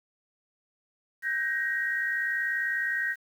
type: tone cluster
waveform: sine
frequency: 1542 / 1602 / 1883 Hz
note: G6 / G6 / A#6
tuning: -29 / +37 / +17 cents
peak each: -33 / -33 / -28 dBFS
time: 1.22-3.16 s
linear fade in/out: 50 ms
effects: 9-bit